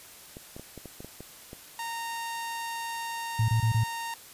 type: clicks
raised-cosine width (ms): 2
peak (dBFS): -28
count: 9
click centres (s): 0.369 / 0.565 / 0.596 / 0.777 / 0.857 / 1.005 / 1.046 / 1.206 / 1.531
type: tone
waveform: sawtooth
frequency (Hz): 924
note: A#5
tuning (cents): -16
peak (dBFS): -29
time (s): 1.79-4.14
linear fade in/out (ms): 2
type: tone bursts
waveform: sine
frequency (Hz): 112.5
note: A2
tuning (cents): +39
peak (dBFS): -21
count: 4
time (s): 3.39-3.838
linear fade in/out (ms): 5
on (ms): 94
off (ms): 24
effects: white hiss -49 dBFS RMS until 4.33 s + resampled to 32000 Hz